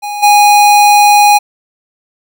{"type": "tone with level steps", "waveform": "square", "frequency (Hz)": 825, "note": "G#5", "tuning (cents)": -12, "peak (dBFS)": [-18, -4], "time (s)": [0.02, 1.39], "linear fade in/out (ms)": 20, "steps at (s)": 0.22, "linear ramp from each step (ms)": 20, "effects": []}